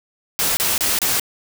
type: noise bursts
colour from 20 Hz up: white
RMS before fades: -19 dBFS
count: 4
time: 0.39-1.197 s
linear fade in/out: 0 ms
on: 180 ms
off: 29 ms
effects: none